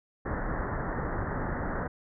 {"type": "low-pass noise", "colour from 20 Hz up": "pink", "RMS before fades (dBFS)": -32, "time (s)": [0.25, 1.88], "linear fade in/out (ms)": 10, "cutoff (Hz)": 1900, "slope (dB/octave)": 96, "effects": []}